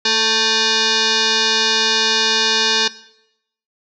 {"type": "tone with frequency modulation", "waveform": "sine", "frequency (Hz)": 440, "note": "A4", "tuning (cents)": 0, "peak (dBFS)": -13, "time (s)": [0.05, 2.88], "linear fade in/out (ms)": 5, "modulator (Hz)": 666, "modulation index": 7.5, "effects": ["noise-tail reverb RT60 0.8 s tail -18 dB re dry"]}